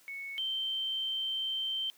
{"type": "tone pair in turn", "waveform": "sine", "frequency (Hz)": [2211, 3119], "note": ["C#7", "G7"], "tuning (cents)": [-5, -9], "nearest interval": "tritone", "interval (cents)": 596, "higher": "second", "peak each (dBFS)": [-38, -31], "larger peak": "second", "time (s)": [[0.08, 0.38], [0.38, 1.9]], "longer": "second", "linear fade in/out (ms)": 0, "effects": ["white hiss -62 dBFS RMS until 1.97 s", "high-pass 200 Hz 12 dB/octave"]}